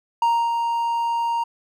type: tone with ADSR envelope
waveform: triangle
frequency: 932.3 Hz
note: A#5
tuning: in tune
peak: -13 dBFS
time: 0.22-1.44 s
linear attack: 3 ms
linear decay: 280 ms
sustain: -5 dB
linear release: 10 ms
effects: none